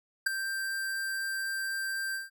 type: tone with ADSR envelope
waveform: square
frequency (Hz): 1574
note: G6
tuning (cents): +7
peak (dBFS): -21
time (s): 0.26-2.3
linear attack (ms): 9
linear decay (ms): 9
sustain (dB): -11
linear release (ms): 160
effects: none